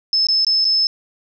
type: tone with dropouts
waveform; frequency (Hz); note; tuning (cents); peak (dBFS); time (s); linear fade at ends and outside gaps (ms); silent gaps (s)
sine; 5230; E8; -15; -13; 0.13-0.87; 1; 0.269-0.286 / 0.448-0.467 / 0.645-0.651
effects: none